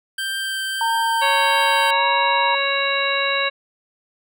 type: tone with vibrato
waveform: 25% pulse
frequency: 1568 Hz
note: G6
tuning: in tune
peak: -19 dBFS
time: 0.18-1.91 s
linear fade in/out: 5 ms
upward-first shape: triangle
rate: 1.6 Hz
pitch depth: 10 cents each way
type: tone with pitch glide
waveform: sine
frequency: 915 to 948.9 Hz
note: A#5 to A#5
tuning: -32 to +31 cents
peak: -18 dBFS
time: 0.81-2.55 s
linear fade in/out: 2 ms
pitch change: +63 cents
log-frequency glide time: 1.9-2.04 s
type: harmonic tone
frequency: 554 Hz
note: C#5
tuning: 1 cent flat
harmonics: 1 / 2 / 3 / 4 / 5 / 7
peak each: -25 / -25 / -25 / -25 / -25 / -25 dBFS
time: 1.21-3.5 s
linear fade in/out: 20 ms
effects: none